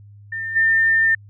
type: tone with level steps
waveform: sine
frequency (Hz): 1803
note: A6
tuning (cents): +42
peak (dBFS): -24 / -13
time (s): 0.32-1.15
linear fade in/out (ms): 5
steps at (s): 0.55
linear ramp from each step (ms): 20
effects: added 102 Hz sine -41 dBFS peak until 1.29 s